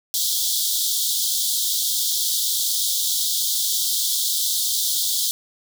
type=high-pass noise; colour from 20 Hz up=pink; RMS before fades=-22 dBFS; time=0.14-5.31 s; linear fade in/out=0 ms; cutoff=3300 Hz; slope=96 dB/octave; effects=none